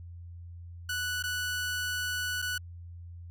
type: tone with dropouts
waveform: sawtooth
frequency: 1480 Hz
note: F#6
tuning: in tune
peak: -27 dBFS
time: 0.89-2.58 s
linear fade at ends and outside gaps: 5 ms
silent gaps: 1.226-1.237 / 2.419-2.423 s
effects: added 86 Hz sine -42 dBFS peak until 3.3 s